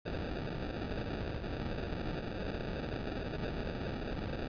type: noise with sample-and-hold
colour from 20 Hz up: pink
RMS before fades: -38 dBFS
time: 0.05-4.48 s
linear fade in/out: 10 ms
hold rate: 1050 Hz
effects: resampled to 11025 Hz